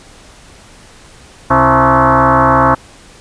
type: tone with frequency modulation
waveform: sine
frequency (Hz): 130.81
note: C3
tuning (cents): 0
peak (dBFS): -6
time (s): 1.5-2.75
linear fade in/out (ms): 10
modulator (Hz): 199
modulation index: 6.5
effects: pink hiss -40 dBFS RMS until 3.2 s + resampled to 22050 Hz